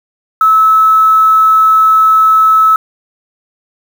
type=tone with quantisation; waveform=sine; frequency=1300 Hz; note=E6; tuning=24 cents flat; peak=-4 dBFS; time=0.41-2.76 s; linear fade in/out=2 ms; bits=5; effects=none